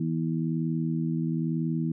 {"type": "harmonic tone", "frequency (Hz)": 81, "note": "E2", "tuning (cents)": -30, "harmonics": [2, 3, 4], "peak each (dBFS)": [-27, -31, -33], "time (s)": [0, 1.92], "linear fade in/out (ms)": 5, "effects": []}